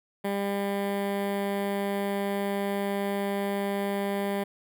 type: tone with notch filter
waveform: 15% pulse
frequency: 199.7 Hz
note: G3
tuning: 32 cents sharp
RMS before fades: -29 dBFS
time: 0.24-4.44 s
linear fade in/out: 10 ms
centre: 5900 Hz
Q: 0.56
effects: none